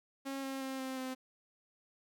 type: tone with pitch steps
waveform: sawtooth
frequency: 272.1 / 268.8 / 265.6 / 262.4 / 259.2 Hz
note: C#4 / C4 / C4 / C4 / C4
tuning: -32 / +47 / +26 / +5 / -16 cents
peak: -34 dBFS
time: 0.25-1.15 s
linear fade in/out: 20 ms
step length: 180 ms
effects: none